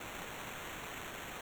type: noise with sample-and-hold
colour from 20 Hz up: white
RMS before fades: -45 dBFS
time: 0-1.41 s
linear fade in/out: 5 ms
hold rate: 4900 Hz
effects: none